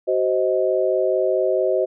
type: chord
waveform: sine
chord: C diminished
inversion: second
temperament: just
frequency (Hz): 376.7 / 523.3 / 627.9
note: Gb4 / C5 / Eb5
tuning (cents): +31 / 0 / +16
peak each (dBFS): -21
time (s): 0.07-1.86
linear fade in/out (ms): 20
effects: none